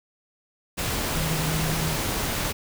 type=tone in noise; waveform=sine; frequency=157.5 Hz; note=D#3; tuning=21 cents sharp; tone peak=-26 dBFS; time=1.15-1.97 s; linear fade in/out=20 ms; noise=pink; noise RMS=-27 dBFS; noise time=0.77-2.53 s; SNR=-2 dB; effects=none